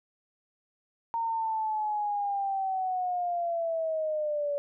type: linear sweep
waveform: sine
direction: down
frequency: 924 to 570 Hz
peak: -27 dBFS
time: 1.14-4.58 s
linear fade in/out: 0 ms
effects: none